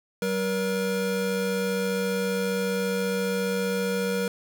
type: tone pair together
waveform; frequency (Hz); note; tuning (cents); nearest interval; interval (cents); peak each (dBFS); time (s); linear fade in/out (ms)
square; 190.5 / 476.7; G3 / A#4; -49 / +39; octave + major third; 1588; -29 / -27; 0.22-4.28; 2
effects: none